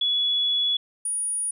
sine tone pair in turn, 3394 / 9600 Hz, G#7 / D9, +37 / +37 cents, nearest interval octave + tritone, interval 1800 cents, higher second, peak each -20 / -24 dBFS, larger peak first, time 0.01-0.77 / 1.05-1.51 s, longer first, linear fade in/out 5 ms, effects none

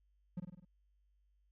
triangle tone with echo, 178.1 Hz, F3, 34 cents sharp, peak -35 dBFS, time 0.37-0.4 s, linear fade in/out 5 ms, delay 50 ms, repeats 5, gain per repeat -4 dB, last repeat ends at 0.65 s, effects added 50 Hz sine -70 dBFS peak until 1.51 s

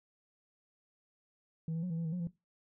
sine tone with pitch steps, 161.6 / 164.7 / 181 / 163.6 / 167.2 / 159.1 / 179.5 / 169.8 Hz, E3 / E3 / F#3 / E3 / E3 / D#3 / F3 / F3, -34 / -1 / -38 / -13 / +25 / +39 / +48 / -48 cents, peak -31 dBFS, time 1.68-2.272 s, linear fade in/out 2 ms, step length 74 ms, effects noise-tail reverb RT60 0.2 s tail -18 dB re dry + tanh soft clip ceiling -32 dBFS

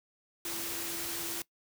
sine tone in noise, 336.9 Hz, E4, 38 cents sharp, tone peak -45 dBFS, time 0.45-1.42 s, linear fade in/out 2 ms, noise white, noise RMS -37 dBFS, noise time 0.45-1.42 s, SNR -11 dB, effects noise-tail reverb RT60 0.1 s tail -21 dB re dry

